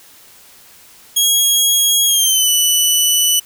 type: tone with pitch glide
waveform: 15% pulse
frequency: 3299 to 2973 Hz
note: G#7 to F#7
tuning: -12 to +8 cents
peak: -4 dBFS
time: 1.16-3.4 s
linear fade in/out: 10 ms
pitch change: -180 cents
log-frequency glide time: 2.06-2.49 s
effects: white hiss -44 dBFS RMS until 3.45 s